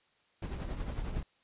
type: noise with tremolo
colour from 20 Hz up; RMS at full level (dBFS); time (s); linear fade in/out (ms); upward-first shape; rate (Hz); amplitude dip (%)
brown; -34; 0.42-1.23; 5; triangle; 11; 60
effects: white hiss -70 dBFS RMS until 1.43 s + resampled to 8000 Hz